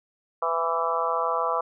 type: harmonic tone with a mistuned harmonic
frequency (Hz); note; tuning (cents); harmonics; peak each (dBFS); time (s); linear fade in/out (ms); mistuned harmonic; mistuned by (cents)
166.1; E3; +13; 3 / 4 / 5 / 6 / 7 / 8; -30 / -30 / -33 / -29 / -27 / -33; 0.42-1.61; 5; 5; -15
effects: none